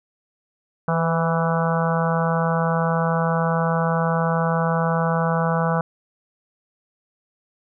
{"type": "harmonic tone with a mistuned harmonic", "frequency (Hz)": 164.81, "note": "E3", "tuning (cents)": 0, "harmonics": [1, 3, 4, 5, 6, 7, 8, 9], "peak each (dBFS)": [-21, -26, -27, -28, -29, -29, -30, -31], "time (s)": [0.88, 5.81], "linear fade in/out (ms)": 2, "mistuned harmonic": 3, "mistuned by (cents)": 22, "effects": []}